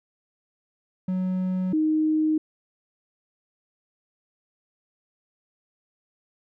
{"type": "tone pair in turn", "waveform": ["triangle", "sine"], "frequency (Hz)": [185, 311.1], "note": ["F#3", "D#4"], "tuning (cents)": [0, 0], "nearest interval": "major sixth", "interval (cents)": 900, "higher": "second", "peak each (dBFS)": [-21, -19], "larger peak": "second", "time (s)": [[1.08, 1.73], [1.73, 2.38]], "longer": "neither", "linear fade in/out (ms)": 5, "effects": []}